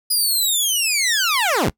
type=linear sweep; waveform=15% pulse; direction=down; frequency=4978 to 39.75 Hz; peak=-10 dBFS; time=0.1-1.7 s; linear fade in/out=10 ms; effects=noise-tail reverb RT60 0.1 s tail -23 dB re dry